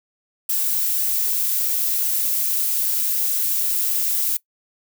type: noise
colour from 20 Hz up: violet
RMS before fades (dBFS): -21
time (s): 0.49-4.37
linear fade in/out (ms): 5
effects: noise-tail reverb RT60 0.1 s tail -21 dB re dry